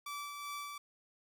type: tone with tremolo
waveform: sawtooth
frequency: 1158 Hz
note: D6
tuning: 25 cents flat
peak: -36 dBFS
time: 0.06-0.78 s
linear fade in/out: 5 ms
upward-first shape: sine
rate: 2.6 Hz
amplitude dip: 35%
effects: none